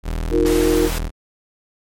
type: tone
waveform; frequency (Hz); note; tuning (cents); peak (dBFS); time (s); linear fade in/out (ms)
35% pulse; 40.41; E1; -34; -19; 0.03-1.11; 50
type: chord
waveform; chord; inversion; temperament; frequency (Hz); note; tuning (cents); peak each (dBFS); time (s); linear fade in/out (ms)
sine; Eb suspended second; none; equal with one note detuned; 311.1 / 356.8 / 466.2; Eb4 / F4 / Bb4; 0 / +37 / 0; -18; 0.3-0.9; 50
type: high-pass noise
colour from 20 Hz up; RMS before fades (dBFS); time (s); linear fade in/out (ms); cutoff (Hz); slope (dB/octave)
pink; -28; 0.45-0.99; 10; 400; 96
effects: MP3 64 kbps